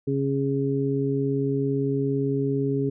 harmonic tone, 137.7 Hz, C#3, 11 cents flat, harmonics 1 / 2 / 3, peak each -26 / -26 / -26 dBFS, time 0.07-2.9 s, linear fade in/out 10 ms, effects none

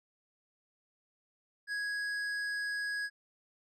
triangle tone with tanh clipping, 1661.2 Hz, G#6, in tune, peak -35 dBFS, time 1.67-3.1 s, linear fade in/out 50 ms, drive 18 dB, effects low-pass 8000 Hz 12 dB/octave

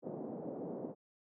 pink band-pass noise, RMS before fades -43 dBFS, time 0.02-0.95 s, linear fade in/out 50 ms, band 190 to 620 Hz, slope 24 dB/octave, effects none

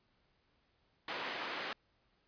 white band-pass noise, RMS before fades -41 dBFS, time 1.08-1.73 s, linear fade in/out 2 ms, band 290 to 2500 Hz, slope 12 dB/octave, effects pink hiss -75 dBFS RMS until 2.27 s + resampled to 11025 Hz

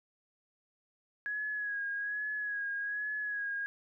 sine tone with vibrato, 1666 Hz, G#6, 5 cents sharp, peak -33 dBFS, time 1.26-3.66 s, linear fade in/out 0 ms, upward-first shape sine, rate 1.2 Hz, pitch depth 39 cents each way, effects none

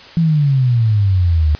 sine exponential sweep, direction down, 170 to 73.42 Hz, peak -10 dBFS, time 0.17-1.55 s, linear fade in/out 0 ms, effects white hiss -38 dBFS RMS until 1.59 s + resampled to 11025 Hz

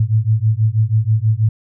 sine beating tone pair, 106.7 / 112.9 Hz, G#2 / A2, +47 / +45 cents, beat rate 6.2 Hz, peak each -15 dBFS, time 0-1.49 s, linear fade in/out 5 ms, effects none

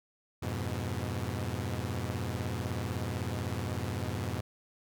sawtooth chord, F diminished, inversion none, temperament equal with one note detuned, 87.76 / 103.83 / 123.47 Hz, F2 / Ab2 / Cb3, +9 / 0 / 0 cents, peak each -33 dBFS, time 0.42-4.41 s, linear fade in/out 10 ms, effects none

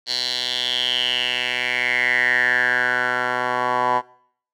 10% pulse tone with band-pass filter sweep, 124.4 Hz, B2, 13 cents sharp, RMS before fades -21 dBFS, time 0.06-4.02 s, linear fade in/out 50 ms, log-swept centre 4300 to 1000 Hz, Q 6.6, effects noise-tail reverb RT60 0.6 s tail -22 dB re dry

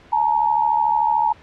sine tone pair together, 858.8 / 932.3 Hz, A5 / A#5, -42 / 0 cents, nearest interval minor second, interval 142 cents, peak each -18 dBFS, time 0.12-1.33 s, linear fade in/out 10 ms, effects pink hiss -47 dBFS RMS until 1.42 s + low-pass 3000 Hz 12 dB/octave

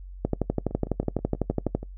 two click trains, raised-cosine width 2 ms, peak -10 / -23 dBFS, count 19 / 8, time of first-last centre 0.25-1.75 / 0.71-1.83 s, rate 12 / 6.25 Hz, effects noise-tail reverb RT60 0.1 s tail -22 dB re dry + added 46 Hz sine -38 dBFS peak until 1.97 s

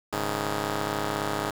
5% pulse chord, Ab suspended fourth, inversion none, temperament just, 103.83 / 138.43 / 155.74 Hz, Ab2 / Db3 / Eb3, 0 / -2 / +2 cents, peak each -20 / -22 / -25 dBFS, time 0.12-1.51 s, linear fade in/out 10 ms, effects 7-bit

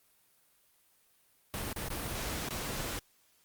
pink noise with dropouts, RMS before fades -37 dBFS, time 1.54-2.99 s, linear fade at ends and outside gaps 0 ms, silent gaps 1.729-1.762 / 1.885-1.903 / 2.487-2.507 s, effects white hiss -68 dBFS RMS until 3.44 s + Opus 32 kbps

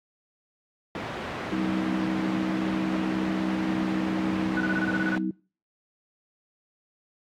pink band-pass noise, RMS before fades -34 dBFS, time 0.95-5.18 s, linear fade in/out 2 ms, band 150 to 2200 Hz, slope 12 dB/octave
harmonic tone, 63.6 Hz, C2, 48 cents flat, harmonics 3 / 4 / 5, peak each -29 / -35 / -28 dBFS, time 1.52-5.31 s, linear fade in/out 5 ms
sine tone bursts, 1482 Hz, F#6, 2 cents sharp, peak -26 dBFS, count 10, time 4.57-5.154 s, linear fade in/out 2 ms, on 35 ms, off 26 ms
effects noise-tail reverb RT60 0.4 s tail -23 dB re dry + AAC 64 kbps

